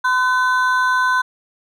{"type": "ring-modulated tone", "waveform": "triangle", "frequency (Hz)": 1264, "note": "D#6", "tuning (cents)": 27, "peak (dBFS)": -9, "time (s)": [0.04, 1.22], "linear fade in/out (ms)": 10, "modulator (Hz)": 246, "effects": []}